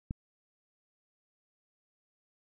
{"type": "click", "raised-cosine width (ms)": 5, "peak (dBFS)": -22, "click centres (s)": 0.109, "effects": []}